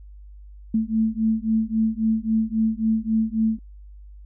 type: beating tone pair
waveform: sine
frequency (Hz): 219.5 / 223.2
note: A3 / A3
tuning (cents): -4 / +25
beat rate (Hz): 3.7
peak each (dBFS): -22 / -22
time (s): 0.74-3.59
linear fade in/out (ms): 5
effects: added 50 Hz sine -40 dBFS peak until 4.25 s